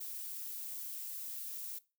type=noise; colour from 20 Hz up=violet; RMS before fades=-43 dBFS; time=0-1.79 s; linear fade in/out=10 ms; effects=noise-tail reverb RT60 0.3 s tail -20 dB re dry